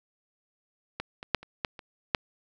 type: clicks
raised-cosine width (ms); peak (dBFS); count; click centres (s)
0.3; -16 / -23 / -6 / -29 / -12 / -26 / -6; 7; 1 / 1.229 / 1.347 / 1.43 / 1.648 / 1.792 / 2.148
effects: none